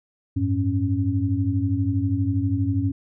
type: tone cluster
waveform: sine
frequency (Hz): 94 / 106.4 / 275.7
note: F#2 / G#2 / C#4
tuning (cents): +28 / +42 / -9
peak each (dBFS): -24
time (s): 0.36-2.92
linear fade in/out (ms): 10
effects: none